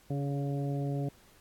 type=harmonic tone with a mistuned harmonic; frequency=141.1 Hz; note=C#3; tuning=31 cents sharp; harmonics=1 / 2 / 3 / 4 / 5; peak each=-31 / -37 / -41 / -43 / -45 dBFS; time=0.1-1.09 s; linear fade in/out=5 ms; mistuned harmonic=3; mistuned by=-20 cents; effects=pink hiss -61 dBFS RMS until 1.4 s + AAC 64 kbps